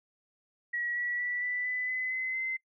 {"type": "tone with pitch steps", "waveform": "sine", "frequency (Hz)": [1918, 1938, 1958.3, 1978.8, 1999.4, 2020, 2041, 2063], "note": ["A#6", "B6", "B6", "B6", "B6", "B6", "C7", "C7"], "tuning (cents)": [49, -33, -15, 3, 21, 39, -44, -25], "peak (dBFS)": -30, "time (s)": [0.73, 2.57], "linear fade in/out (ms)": 10, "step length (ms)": 230, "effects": ["noise-tail reverb RT60 0.1 s tail -24 dB re dry"]}